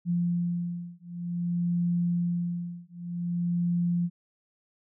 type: beating tone pair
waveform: sine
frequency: 173.4 / 173.93 Hz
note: F3 / F3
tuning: -12 / -7 cents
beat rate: 0.53 Hz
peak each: -29 dBFS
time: 0.05-4.1 s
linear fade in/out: 50 ms
effects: none